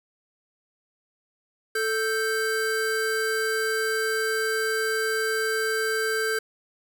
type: tone pair together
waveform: square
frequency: 440 / 1568 Hz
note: A4 / G6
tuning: 0 / 0 cents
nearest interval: octave + minor seventh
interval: 2200 cents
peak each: -27 dBFS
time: 1.75-6.39 s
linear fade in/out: 5 ms
effects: none